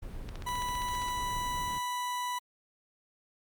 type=noise; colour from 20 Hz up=brown; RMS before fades=-41 dBFS; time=0.02-1.79 s; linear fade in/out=10 ms
type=click train; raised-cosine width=0.2 ms; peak=-26 dBFS; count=13; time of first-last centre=0.29-1.085 s; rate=15.1 Hz
type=tone; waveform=40% pulse; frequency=987 Hz; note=B5; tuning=1 cent flat; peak=-31 dBFS; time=0.46-2.39 s; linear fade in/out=10 ms
effects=Opus 32 kbps